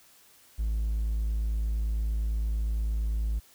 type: tone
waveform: triangle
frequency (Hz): 54.4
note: A1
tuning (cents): -19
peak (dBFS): -23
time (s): 0.58-3.4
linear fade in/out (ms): 20
effects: tanh soft clip ceiling -19 dBFS + white hiss -58 dBFS RMS until 3.54 s